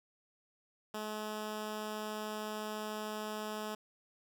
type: tone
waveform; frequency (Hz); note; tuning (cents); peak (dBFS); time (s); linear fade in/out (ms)
10% pulse; 213.7; G#3; +50; -30; 0.94-3.75; 5
effects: none